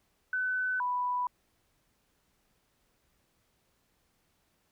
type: tone pair in turn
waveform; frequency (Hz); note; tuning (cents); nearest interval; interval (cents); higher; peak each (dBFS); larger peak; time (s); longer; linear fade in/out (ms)
sine; 1508 / 988.7; F#6 / B5; +32 / +2; perfect fifth; 730; first; -28; neither; 0.33-0.8 / 0.8-1.27; neither; 2
effects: pink hiss -73 dBFS RMS until 4.71 s